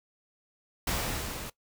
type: noise with level ramp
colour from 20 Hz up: pink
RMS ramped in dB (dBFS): -29 to -40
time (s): 0.87-1.5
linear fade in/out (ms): 5
effects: noise-tail reverb RT60 0.1 s tail -19 dB re dry